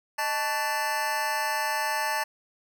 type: tone with amplitude modulation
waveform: 25% pulse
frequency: 880 Hz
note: A5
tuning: in tune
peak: -18 dBFS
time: 0.18-2.24 s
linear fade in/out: 10 ms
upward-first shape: sine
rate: 259 Hz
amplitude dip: 90%
effects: none